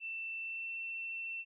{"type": "tone with pitch glide", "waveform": "sine", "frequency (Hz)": [2674, 2693], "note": ["E7", "E7"], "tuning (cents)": [24, 36], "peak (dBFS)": -38, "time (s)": [0, 1.45], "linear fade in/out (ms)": 50, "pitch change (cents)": 12, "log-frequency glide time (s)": [0.41, 0.71], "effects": []}